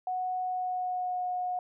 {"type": "tone with pitch glide", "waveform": "sine", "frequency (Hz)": [737, 726], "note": ["F#5", "F#5"], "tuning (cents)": [-7, -33], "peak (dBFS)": -29, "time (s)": [0.07, 1.59], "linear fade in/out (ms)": 2, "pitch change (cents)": -26, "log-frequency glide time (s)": [0.42, 1.24], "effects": []}